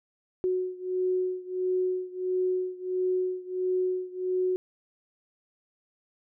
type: beating tone pair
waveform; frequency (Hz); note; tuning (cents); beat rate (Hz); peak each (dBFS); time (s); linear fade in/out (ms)
sine; 367.6 / 369.1; F#4 / F#4; -11 / -4; 1.5; -28 / -30; 0.44-4.56; 0
effects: none